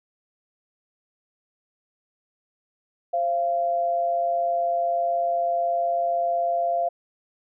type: tone pair together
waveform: sine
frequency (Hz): 528.6 / 687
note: C5 / F5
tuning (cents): +18 / -29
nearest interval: perfect fourth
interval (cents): 453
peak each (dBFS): -30 / -21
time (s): 3.13-6.89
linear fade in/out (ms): 10
effects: none